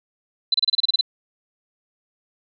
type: tone bursts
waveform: sine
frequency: 4019 Hz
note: B7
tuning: 30 cents sharp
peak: -14 dBFS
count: 10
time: 0.52-1.011 s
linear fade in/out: 5 ms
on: 23 ms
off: 29 ms
effects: none